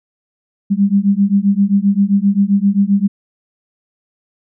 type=beating tone pair; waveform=sine; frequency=195.8 / 203.4 Hz; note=G3 / G#3; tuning=-2 / -36 cents; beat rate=7.6 Hz; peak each=-13 dBFS; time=0.7-3.08 s; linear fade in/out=20 ms; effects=none